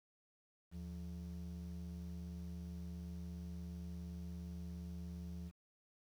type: ring-modulated tone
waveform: triangle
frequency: 126.1 Hz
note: B2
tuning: 36 cents sharp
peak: -39 dBFS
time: 0.71-5.52 s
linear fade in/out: 50 ms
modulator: 48.6 Hz
effects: 11-bit